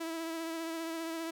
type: tone with vibrato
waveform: sawtooth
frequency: 327.7 Hz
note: E4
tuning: 10 cents flat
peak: -32 dBFS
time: 0-1.31 s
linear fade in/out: 10 ms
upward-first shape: triangle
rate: 15 Hz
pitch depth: 31 cents each way
effects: none